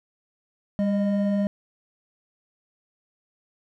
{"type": "tone pair together", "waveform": "triangle", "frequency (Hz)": [200, 615.5], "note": ["G3", "D#5"], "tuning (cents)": [35, -19], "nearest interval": "octave + perfect fifth", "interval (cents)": 1946, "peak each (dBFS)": [-19, -27], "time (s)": [0.79, 1.47], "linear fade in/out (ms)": 0, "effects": []}